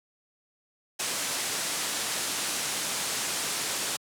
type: low-pass noise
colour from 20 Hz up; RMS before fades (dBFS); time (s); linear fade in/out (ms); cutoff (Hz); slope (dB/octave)
white; -31; 0.99-3.97; 10; 10000; 24
effects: high-pass 150 Hz 12 dB/octave